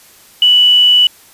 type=tone with quantisation; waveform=sine; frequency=2960 Hz; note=F#7; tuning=in tune; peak=-5 dBFS; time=0.42-1.07 s; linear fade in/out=2 ms; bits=5; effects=white hiss -43 dBFS RMS until 1.33 s + resampled to 32000 Hz